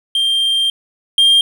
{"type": "tone pair in turn", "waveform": "triangle", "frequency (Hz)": [3179, 3201], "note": ["G7", "G7"], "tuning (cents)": [24, 36], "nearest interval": "unison", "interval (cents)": 12, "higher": "second", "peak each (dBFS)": [-11, -6], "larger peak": "second", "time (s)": [[0.15, 0.7], [1.18, 1.41]], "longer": "first", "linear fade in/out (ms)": 2, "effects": []}